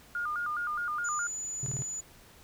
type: tone with vibrato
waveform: sine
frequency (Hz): 1312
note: E6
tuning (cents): -9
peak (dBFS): -30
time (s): 0.15-1.27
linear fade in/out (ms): 2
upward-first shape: square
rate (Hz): 4.8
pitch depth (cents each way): 140
type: tone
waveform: sine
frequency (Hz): 6970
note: A8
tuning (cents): -17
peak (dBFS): -34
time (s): 1.04-2.01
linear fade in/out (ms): 10
type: tone bursts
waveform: triangle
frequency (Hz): 133.2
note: C3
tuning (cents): +31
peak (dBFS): -30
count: 4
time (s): 1.63-1.821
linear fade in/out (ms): 0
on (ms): 32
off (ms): 21
effects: pink hiss -56 dBFS RMS until 2.43 s